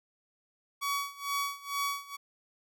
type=tone with tremolo; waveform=sawtooth; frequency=1130 Hz; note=C#6; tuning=33 cents sharp; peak=-25 dBFS; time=0.81-2.17 s; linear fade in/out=20 ms; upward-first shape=sine; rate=2.2 Hz; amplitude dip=90%; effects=none